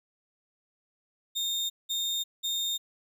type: tone bursts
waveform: 35% pulse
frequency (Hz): 3658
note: A#7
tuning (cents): -33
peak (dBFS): -26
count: 3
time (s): 1.35-2.78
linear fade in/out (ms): 20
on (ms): 350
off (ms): 190
effects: none